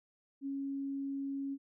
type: tone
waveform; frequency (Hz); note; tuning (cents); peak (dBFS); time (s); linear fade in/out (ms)
sine; 275.6; C#4; -10; -35; 0.41-1.58; 50
effects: none